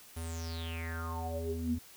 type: tone with low-pass filter sweep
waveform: square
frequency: 82.41 Hz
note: E2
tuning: in tune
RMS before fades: -37 dBFS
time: 0.16-1.79 s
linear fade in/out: 10 ms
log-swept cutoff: 11000 to 200 Hz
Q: 9.3
effects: white hiss -55 dBFS RMS until 1.96 s